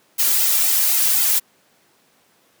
blue noise with flanger, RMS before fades -17 dBFS, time 0.18-1.4 s, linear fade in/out 20 ms, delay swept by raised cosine 1.7 to 2.8 ms, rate 3.9 Hz, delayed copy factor -1, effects pink hiss -58 dBFS RMS until 2.6 s + high-pass 200 Hz 12 dB/octave

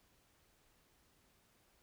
silence, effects pink hiss -72 dBFS RMS until 1.82 s

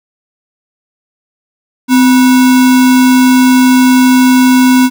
sine tone with sample-and-hold, 256.1 Hz, C4, 37 cents flat, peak -3 dBFS, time 1.88-4.9 s, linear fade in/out 50 ms, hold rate 1225 Hz, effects none

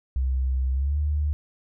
sine tone with pitch glide, 65 to 74.24 Hz, C2 to D2, -11 to +19 cents, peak -21 dBFS, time 0.16-1.33 s, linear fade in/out 0 ms, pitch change +230 cents, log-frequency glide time 0.72-0.98 s, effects none

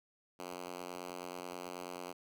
5% pulse tone with high-pass filter, 89.3 Hz, F2, 39 cents sharp, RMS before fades -45 dBFS, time 0.39-2.13 s, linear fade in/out 10 ms, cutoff 260 Hz, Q 0.89, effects none

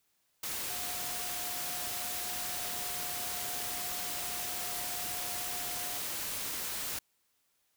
sine tone in noise, 717 Hz, F5, 45 cents sharp, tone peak -46 dBFS, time 0.7-5.98 s, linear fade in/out 5 ms, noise white, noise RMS -37 dBFS, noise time 0.43-6.99 s, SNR -12 dB, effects white hiss -75 dBFS RMS until 7.76 s

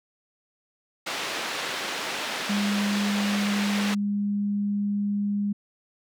white band-pass noise, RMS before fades -31 dBFS, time 1.06-3.95 s, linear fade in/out 10 ms, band 250 to 3500 Hz, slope 12 dB/octave
sine tone, 203.7 Hz, G#3, 33 cents flat, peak -23 dBFS, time 2.49-5.53 s, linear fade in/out 10 ms
effects none

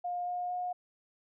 sine tone with pitch steps, 710 / 714.9 / 719.9 Hz, F5 / F5 / F#5, +28 / +40 / -48 cents, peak -32 dBFS, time 0.04-0.73 s, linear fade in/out 10 ms, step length 230 ms, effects none

